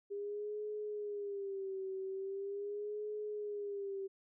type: tone with vibrato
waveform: sine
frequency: 401.5 Hz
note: G4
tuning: 41 cents sharp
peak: -38 dBFS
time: 0.1-4.08 s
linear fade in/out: 20 ms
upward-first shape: sine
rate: 0.41 Hz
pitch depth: 87 cents each way
effects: none